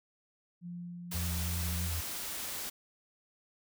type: tone with tremolo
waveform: sine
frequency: 174.61 Hz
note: F3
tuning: in tune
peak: -39 dBFS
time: 0.61-1.9 s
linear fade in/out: 50 ms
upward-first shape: sine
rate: 1.8 Hz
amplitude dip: 25%
type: noise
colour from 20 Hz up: white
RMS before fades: -39 dBFS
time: 1.11-2.7 s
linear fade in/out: 10 ms
type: tone with vibrato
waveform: sine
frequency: 82 Hz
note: E2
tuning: 9 cents flat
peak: -33 dBFS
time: 1.14-2.01 s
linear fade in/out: 10 ms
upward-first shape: triangle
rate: 3.1 Hz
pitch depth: 63 cents each way
effects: none